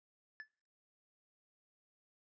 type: tone with exponential decay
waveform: triangle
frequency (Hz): 1734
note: A6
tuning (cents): -26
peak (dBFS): -39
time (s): 0.4-0.48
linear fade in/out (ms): 0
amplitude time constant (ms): 17
effects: noise-tail reverb RT60 0.5 s tail -24 dB re dry + resampled to 16000 Hz